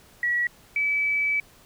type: tone pair in turn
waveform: sine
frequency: 1928 / 2298 Hz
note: B6 / D7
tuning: -42 / -38 cents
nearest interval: minor third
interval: 304 cents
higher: second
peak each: -21 dBFS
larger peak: neither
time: 0.23-0.47 / 0.76-1.4 s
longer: second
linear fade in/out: 2 ms
effects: pink hiss -54 dBFS RMS until 1.65 s